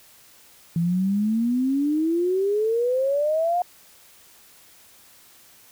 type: exponential sweep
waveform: sine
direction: up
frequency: 164.81 to 723 Hz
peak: -19 dBFS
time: 0.76-3.62 s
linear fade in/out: 2 ms
effects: white hiss -52 dBFS RMS until 5.71 s